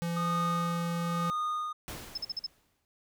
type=tone; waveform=square; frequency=170 Hz; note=F3; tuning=46 cents flat; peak=-31 dBFS; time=0.02-1.3 s; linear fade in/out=0 ms
type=tone with tremolo; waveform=triangle; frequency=1229 Hz; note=D#6; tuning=22 cents flat; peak=-27 dBFS; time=0.16-1.73 s; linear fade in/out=10 ms; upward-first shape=sine; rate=0.99 Hz; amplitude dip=75%
type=noise with exponential decay; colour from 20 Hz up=pink; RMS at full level=-39 dBFS; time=1.88-2.85 s; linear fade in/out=0 ms; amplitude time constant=210 ms
type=tone bursts; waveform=sine; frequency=5220 Hz; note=E8; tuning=18 cents flat; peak=-31 dBFS; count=5; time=2.15-2.465 s; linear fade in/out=5 ms; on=27 ms; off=45 ms
effects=none